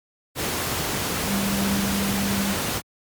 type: tone in noise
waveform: sine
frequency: 198.2 Hz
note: G3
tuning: 19 cents sharp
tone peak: -23 dBFS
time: 1.25-2.57 s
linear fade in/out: 50 ms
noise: pink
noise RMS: -25 dBFS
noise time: 0.35-2.82 s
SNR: -1 dB
effects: high-pass 80 Hz 12 dB/octave + MP3 96 kbps